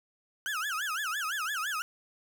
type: tone with vibrato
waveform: 35% pulse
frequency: 1468 Hz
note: F#6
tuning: 14 cents flat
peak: -29 dBFS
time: 0.46-1.82 s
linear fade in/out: 0 ms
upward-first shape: sine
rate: 5.9 Hz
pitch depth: 290 cents each way
effects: none